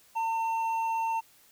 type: tone with hard clipping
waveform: triangle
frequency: 904 Hz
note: A5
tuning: 47 cents sharp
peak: -28 dBFS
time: 0.15-1.21 s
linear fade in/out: 20 ms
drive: 8 dB
effects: white hiss -60 dBFS RMS until 1.51 s